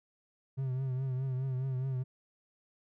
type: tone with vibrato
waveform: triangle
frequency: 130.81 Hz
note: C3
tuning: in tune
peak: -29 dBFS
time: 0.57-2.04 s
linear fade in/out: 20 ms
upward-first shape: triangle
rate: 4.8 Hz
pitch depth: 67 cents each way
effects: none